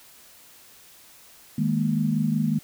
sine chord, D# suspended fourth, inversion none, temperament equal with one note detuned, 156.65 / 207.7 / 233.1 Hz, D#3 / G#3 / A#3, +12 / 0 / 0 cents, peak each -25 dBFS, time 1.58-2.59 s, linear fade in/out 5 ms, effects white hiss -51 dBFS RMS until 2.63 s

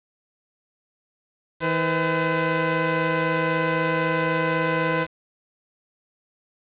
15% pulse tone pair together, 161.04 / 507 Hz, E3 / B4, -40 / +45 cents, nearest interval octave + minor sixth, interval 1985 cents, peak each -18 / -16 dBFS, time 1.6-5.07 s, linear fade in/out 50 ms, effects resampled to 8000 Hz + 7-bit

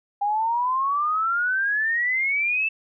sine exponential sweep, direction up, 803 to 2662 Hz, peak -20 dBFS, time 0.21-2.69 s, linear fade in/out 10 ms, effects none

